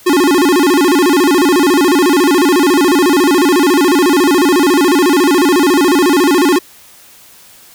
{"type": "tone with vibrato", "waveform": "square", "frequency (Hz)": 320, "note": "D#4", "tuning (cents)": 49, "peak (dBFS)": -8, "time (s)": [0.06, 6.59], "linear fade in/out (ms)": 10, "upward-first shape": "square", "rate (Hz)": 14, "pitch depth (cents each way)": 210, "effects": ["white hiss -41 dBFS RMS until 7.74 s"]}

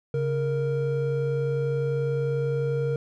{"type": "tone pair together", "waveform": "triangle", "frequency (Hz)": [138.27, 466.2], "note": ["C#3", "A#4"], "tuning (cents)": [-4, 0], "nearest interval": "octave + major sixth", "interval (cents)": 2104, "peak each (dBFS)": -24, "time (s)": [0.14, 2.96], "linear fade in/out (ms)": 2, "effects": []}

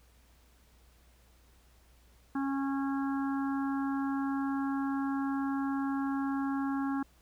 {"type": "harmonic tone", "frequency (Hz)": 274.1, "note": "C#4", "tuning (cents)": -19, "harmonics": [1, 3, 4, 5, 6], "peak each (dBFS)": [-30, -40, -42, -44, -46], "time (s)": [2.35, 7.03], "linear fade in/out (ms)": 5, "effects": ["added 60 Hz sine -61 dBFS peak until 7.21 s", "pink hiss -66 dBFS RMS until 7.21 s"]}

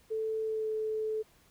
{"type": "tone with pitch glide", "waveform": "sine", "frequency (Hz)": [440, 434.9], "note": ["A4", "A4"], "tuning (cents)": [0, -20], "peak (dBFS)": -30, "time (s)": [0.1, 1.23], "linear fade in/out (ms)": 20, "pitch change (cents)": -20, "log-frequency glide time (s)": [0.43, 0.7], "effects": ["pink hiss -64 dBFS RMS until 1.5 s"]}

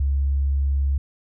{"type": "tone", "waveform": "sine", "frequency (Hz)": 69.3, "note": "C#2", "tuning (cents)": 0, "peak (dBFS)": -17, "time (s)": [0, 0.98], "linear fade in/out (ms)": 5, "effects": ["tanh soft clip ceiling -13 dBFS"]}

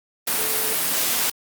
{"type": "tone in noise", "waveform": "sine", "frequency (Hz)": 437.8, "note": "A4", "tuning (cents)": -9, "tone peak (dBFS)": -33, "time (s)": [0.38, 0.74], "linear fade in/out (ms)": 5, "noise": "white", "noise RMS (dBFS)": -22, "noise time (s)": [0.27, 1.3], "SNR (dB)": -14, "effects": ["high-pass 150 Hz 12 dB/octave", "Opus 32 kbps"]}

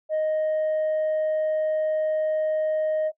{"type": "tone", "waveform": "sine", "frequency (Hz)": 622.3, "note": "D#5", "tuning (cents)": 0, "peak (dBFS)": -19, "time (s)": [0.09, 3.12], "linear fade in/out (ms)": 50, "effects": ["noise-tail reverb RT60 0.1 s tail -20 dB re dry", "tanh soft clip ceiling -20 dBFS"]}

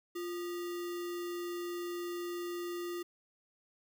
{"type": "tone with sample-and-hold", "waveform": "sine", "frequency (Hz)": 349.2, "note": "F4", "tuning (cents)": 0, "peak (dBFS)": -36, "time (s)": [0.15, 3.03], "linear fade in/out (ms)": 10, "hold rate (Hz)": 1575, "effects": []}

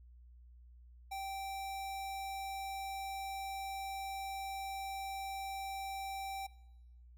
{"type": "tone", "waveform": "square", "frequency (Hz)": 780, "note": "G5", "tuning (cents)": -9, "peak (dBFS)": -40, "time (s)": [1.11, 6.47], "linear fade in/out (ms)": 10, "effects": ["noise-tail reverb RT60 1.0 s tail -22 dB re dry", "added 60 Hz sine -55 dBFS peak until 7.17 s"]}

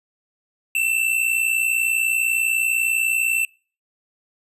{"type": "tone pair together", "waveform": "square", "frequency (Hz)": [2642, 2702], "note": ["E7", "E7"], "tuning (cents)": [3, 42], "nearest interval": "unison", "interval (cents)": 39, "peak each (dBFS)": -22, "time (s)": [0.75, 3.45], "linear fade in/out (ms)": 2, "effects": ["noise-tail reverb RT60 0.4 s tail -25 dB re dry", "resampled to 32000 Hz"]}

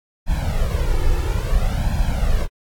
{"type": "noise with flanger", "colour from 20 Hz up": "brown", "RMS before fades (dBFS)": -18, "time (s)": [0.26, 2.48], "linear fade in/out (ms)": 50, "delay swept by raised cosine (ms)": [1.2, 2.3], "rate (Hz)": 0.59, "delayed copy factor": 0.95, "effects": ["AAC 64 kbps"]}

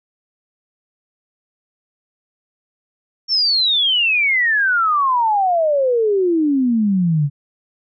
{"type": "exponential sweep", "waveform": "sine", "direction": "down", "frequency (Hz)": [5520, 138.59], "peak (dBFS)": -13, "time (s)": [3.28, 7.3], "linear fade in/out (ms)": 50, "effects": []}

